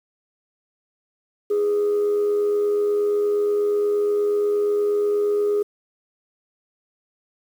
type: tone with amplitude modulation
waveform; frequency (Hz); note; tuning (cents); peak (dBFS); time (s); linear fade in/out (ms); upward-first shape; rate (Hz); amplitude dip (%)
sine; 413.5; G#4; -8; -14; 1.5-5.63; 10; sine; 88.4; 40
effects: tanh soft clip ceiling -15 dBFS + 8-bit